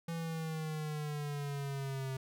square exponential sweep, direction down, 167.4 to 131.8 Hz, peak -37 dBFS, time 0.08-2.17 s, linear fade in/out 5 ms, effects none

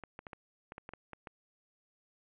clicks, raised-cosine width 0.5 ms, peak -29 dBFS, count 10, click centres 0.037 / 0.191 / 0.268 / 0.332 / 0.721 / 0.781 / 0.891 / 0.936 / 1.133 / 1.272 s, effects resampled to 8000 Hz + 10-bit

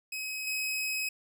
sawtooth tone with level steps, 2543 Hz, D#7, 37 cents sharp, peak -31 / -27 dBFS, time 0.12-1.09 s, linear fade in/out 5 ms, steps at 0.47 s, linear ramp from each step 2 ms, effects none

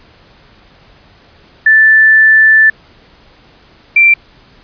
sine tone pair in turn, 1760 / 2354 Hz, A6 / D7, 0 / +3 cents, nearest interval perfect fourth, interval 503 cents, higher second, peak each -3 dBFS, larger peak neither, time 1.66-2.7 / 3.96-4.14 s, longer first, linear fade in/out 5 ms, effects pink hiss -44 dBFS RMS until 4.63 s + resampled to 11025 Hz

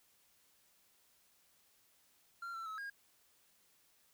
triangle tone with pitch steps, 1381 / 1342 / 1291 / 1626 Hz, F6 / E6 / E6 / G#6, -20 / +31 / -37 / -37 cents, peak -40 dBFS, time 2.42-2.9 s, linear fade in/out 5 ms, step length 120 ms, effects white hiss -71 dBFS RMS until 4.13 s

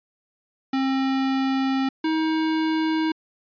square tone pair in turn, 266.9 / 317.4 Hz, C4 / D#4, +35 / +35 cents, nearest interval minor third, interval 300 cents, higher second, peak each -21 dBFS, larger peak neither, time 0.73-1.89 / 2.04-3.12 s, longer first, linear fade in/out 5 ms, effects resampled to 11025 Hz

